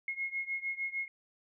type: beating tone pair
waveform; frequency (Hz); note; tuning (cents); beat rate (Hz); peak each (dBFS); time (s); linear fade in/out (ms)
sine; 2158 / 2164.6; C#7 / C#7; -47 / -42; 6.6; -36 / -38; 0.08-1.08; 2
effects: none